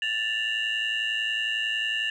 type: tone cluster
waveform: sine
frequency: 1761 / 2766 / 2877 Hz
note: A6 / F7 / F#7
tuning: +1 / -17 / -49 cents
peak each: -28 dBFS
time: 0.02-2.1 s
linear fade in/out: 2 ms
effects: tanh soft clip ceiling -20 dBFS

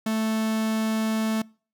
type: tone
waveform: 45% pulse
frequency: 220 Hz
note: A3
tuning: in tune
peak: -23 dBFS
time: 0.06-1.42 s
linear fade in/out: 5 ms
effects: noise-tail reverb RT60 0.4 s tail -25 dB re dry

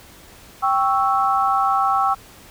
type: chord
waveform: sine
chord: C# diminished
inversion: second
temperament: equal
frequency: 784 / 1108.7 / 1318.5 Hz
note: G5 / C#6 / E6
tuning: 0 / 0 / 0 cents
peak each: -19 / -21 / -20 dBFS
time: 0.62-2.15 s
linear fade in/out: 20 ms
effects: pink hiss -45 dBFS RMS until 2.5 s

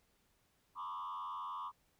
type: tone with frequency modulation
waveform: sine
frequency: 1077 Hz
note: C6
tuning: 50 cents sharp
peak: -38 dBFS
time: 0.75-1.72 s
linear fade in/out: 50 ms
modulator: 89.6 Hz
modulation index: 1.4
effects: tanh soft clip ceiling -39 dBFS + pink hiss -75 dBFS RMS until 1.99 s

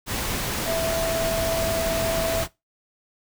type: tone in noise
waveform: sine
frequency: 659.3 Hz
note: E5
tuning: in tune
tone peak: -22 dBFS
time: 0.65-2.46 s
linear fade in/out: 50 ms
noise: pink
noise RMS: -27 dBFS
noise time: 0.06-2.48 s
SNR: +2 dB
effects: noise-tail reverb RT60 0.2 s tail -19 dB re dry

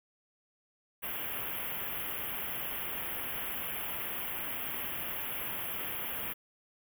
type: band-stop noise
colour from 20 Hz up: white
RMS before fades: -37 dBFS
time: 1.02-6.34 s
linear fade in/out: 20 ms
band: 3300 to 11000 Hz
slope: 96 dB/octave
effects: none

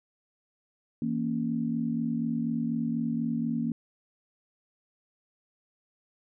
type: chord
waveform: sine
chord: A# diminished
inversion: second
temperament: equal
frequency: 164.81 / 233.1 / 277.2 Hz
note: E3 / A#3 / C#4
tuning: 0 / 0 / 0 cents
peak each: -34 / -28 / -34 dBFS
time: 1.02-3.72 s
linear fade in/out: 2 ms
effects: none

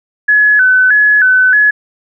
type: tone with vibrato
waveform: sine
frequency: 1600 Hz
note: G6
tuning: 35 cents sharp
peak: -5 dBFS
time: 0.28-1.71 s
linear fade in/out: 10 ms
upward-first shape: square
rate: 1.6 Hz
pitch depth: 100 cents each way
effects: none

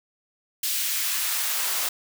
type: noise with high-pass filter sweep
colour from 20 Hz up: white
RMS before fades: -26 dBFS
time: 0.63-1.89 s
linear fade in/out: 5 ms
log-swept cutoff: 2900 to 540 Hz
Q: 0.86
effects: none

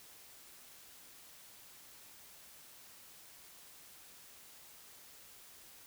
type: silence
effects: white hiss -57 dBFS RMS until 5.86 s

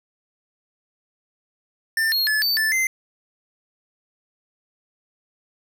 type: tone with pitch steps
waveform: square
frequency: 1791 / 4277 / 1724 / 4562 / 1757 / 2073 Hz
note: A6 / C8 / A6 / C#8 / A6 / C7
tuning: +30 / +37 / -36 / +49 / -3 / -17 cents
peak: -19 dBFS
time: 1.97-2.87 s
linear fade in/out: 2 ms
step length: 150 ms
effects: 10-bit

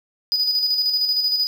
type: tone with tremolo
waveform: triangle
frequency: 4960 Hz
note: D#8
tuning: 6 cents flat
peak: -15 dBFS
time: 0.32-1.47 s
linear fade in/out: 0 ms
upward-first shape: square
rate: 13 Hz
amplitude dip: 40%
effects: none

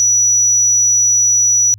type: tone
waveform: sine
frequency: 5880 Hz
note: F#8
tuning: 12 cents flat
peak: -8 dBFS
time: 0-1.74 s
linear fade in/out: 0 ms
effects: tanh soft clip ceiling -4 dBFS + added 103 Hz sine -35 dBFS peak until 1.78 s

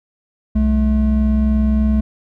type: tone pair together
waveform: triangle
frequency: 64 / 215.3 Hz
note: C2 / A3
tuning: -38 / -37 cents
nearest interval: octave + major sixth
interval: 2101 cents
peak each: -13 dBFS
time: 0.55-2.01 s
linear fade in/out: 10 ms
effects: none

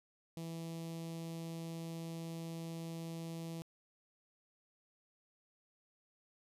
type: tone with notch filter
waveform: sawtooth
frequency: 165.1 Hz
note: E3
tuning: 3 cents sharp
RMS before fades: -44 dBFS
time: 0.37-3.62 s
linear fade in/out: 0 ms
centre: 1500 Hz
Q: 0.7
effects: resampled to 32000 Hz

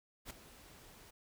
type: noise with ADSR envelope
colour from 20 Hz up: pink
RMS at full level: -44 dBFS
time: 0.25-1.11 s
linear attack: 55 ms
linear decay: 4 ms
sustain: -14 dB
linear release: 10 ms
effects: none

